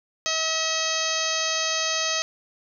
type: harmonic tone with a mistuned harmonic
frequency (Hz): 641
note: E5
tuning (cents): -49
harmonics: 1 / 2 / 3 / 4 / 5 / 6 / 7 / 8 / 9 / 10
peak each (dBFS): -32 / -32 / -32 / -32 / -32 / -32 / -32 / -32 / -32 / -32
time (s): 0.26-2.22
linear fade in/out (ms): 0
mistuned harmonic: 9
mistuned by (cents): +61
effects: none